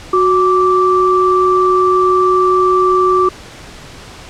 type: tone pair together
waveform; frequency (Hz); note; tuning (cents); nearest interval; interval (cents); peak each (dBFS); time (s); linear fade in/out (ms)
sine; 368.1 / 1168.6; F#4 / D6; -9 / -9; octave + minor sixth; 2000; -11; 0.13-3.29; 5
effects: pink hiss -34 dBFS RMS until 4.29 s + low-pass 7000 Hz 12 dB/octave